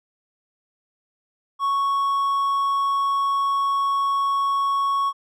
triangle tone, 1108.7 Hz, C#6, in tune, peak -17 dBFS, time 1.59-5.13 s, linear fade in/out 50 ms, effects none

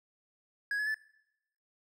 triangle tone with pitch steps, 1660 / 1701.7 / 1744.5 Hz, G#6 / G#6 / A6, -1 / +42 / -15 cents, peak -28 dBFS, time 0.71-0.944 s, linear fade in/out 2 ms, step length 78 ms, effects noise-tail reverb RT60 0.8 s tail -20 dB re dry

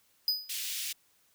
square tone with exponential decay, 4978 Hz, D#8, in tune, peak -23 dBFS, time 0.28-0.57 s, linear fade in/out 1 ms, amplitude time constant 61 ms
pink high-pass noise, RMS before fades -36 dBFS, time 0.49-0.93 s, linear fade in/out 10 ms, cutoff 2600 Hz, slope 24 dB/octave
effects white hiss -68 dBFS RMS until 1.34 s

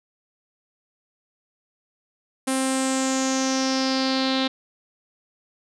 sawtooth tone with low-pass filter sweep, 264.1 Hz, C4, 16 cents sharp, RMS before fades -23 dBFS, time 2.47-4.48 s, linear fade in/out 10 ms, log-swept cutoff 9700 to 3800 Hz, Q 5.3, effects none

